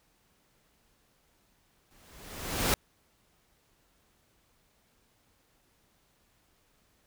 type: noise with exponential growth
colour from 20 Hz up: pink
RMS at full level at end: -24 dBFS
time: 1.91-2.74 s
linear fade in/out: 0 ms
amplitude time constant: 180 ms
effects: pink hiss -69 dBFS RMS until 7.06 s